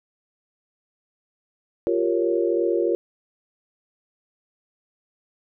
sine chord, G half-diminished seventh, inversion third, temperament equal, 349.2 / 392 / 466.2 / 554.4 Hz, F4 / G4 / Bb4 / Db5, 0 / 0 / 0 / 0 cents, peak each -22 / -27 / -24 / -27 dBFS, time 1.87-2.95 s, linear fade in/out 0 ms, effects none

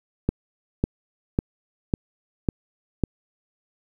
click train, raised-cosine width 3 ms, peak -7 dBFS, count 6, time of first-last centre 0.29-3.037 s, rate 1.82 Hz, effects 8-bit

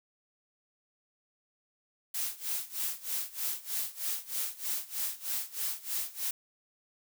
blue noise with tremolo, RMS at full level -32 dBFS, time 2.14-6.31 s, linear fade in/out 5 ms, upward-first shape sine, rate 3.2 Hz, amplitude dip 90%, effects none

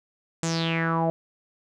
sawtooth tone with low-pass filter sweep, 164.81 Hz, E3, in tune, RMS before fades -25 dBFS, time 0.43-1.1 s, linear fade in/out 0 ms, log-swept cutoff 7700 to 640 Hz, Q 6.3, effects none

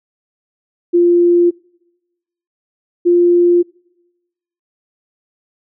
sine tone pair in turn, 347.7 / 349.3 Hz, F4 / F4, -8 / 0 cents, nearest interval unison, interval 8 cents, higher second, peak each -7 dBFS, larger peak neither, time 0.93-1.51 / 3.05-3.63 s, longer neither, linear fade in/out 20 ms, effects noise-tail reverb RT60 1.0 s tail -26 dB re dry

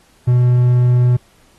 triangle tone with hard clipping, 123.47 Hz, B2, in tune, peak -10 dBFS, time 0.27-1.17 s, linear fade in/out 10 ms, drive 6 dB, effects pink hiss -53 dBFS RMS until 1.58 s + AAC 32 kbps

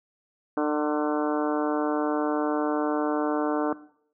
harmonic tone with a mistuned harmonic, 150 Hz, D3, 37 cents sharp, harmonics 2 / 3 / 4 / 5 / 6 / 7 / 8 / 9 / 10, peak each -25 / -29 / -31 / -33 / -35 / -36 / -37 / -38 / -39 dBFS, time 0.57-3.73 s, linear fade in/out 2 ms, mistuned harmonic 8, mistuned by -40 cents, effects noise-tail reverb RT60 0.6 s tail -18 dB re dry

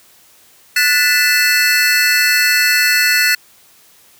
square tone cluster, 1468 / 1760 / 2001 / 2634 / 4344 Hz, F#6 / A6 / B6 / E7 / C#8, -14 / 0 / +22 / -2 / -36 cents, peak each -18 dBFS, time 0.76-3.35 s, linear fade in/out 5 ms, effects white hiss -48 dBFS RMS until 4.19 s + high-pass 60 Hz 12 dB/octave

